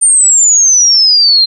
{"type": "exponential sweep", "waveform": "sine", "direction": "down", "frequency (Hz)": [9000, 4114], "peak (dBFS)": -4, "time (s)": [0.01, 1.46], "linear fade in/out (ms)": 20, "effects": []}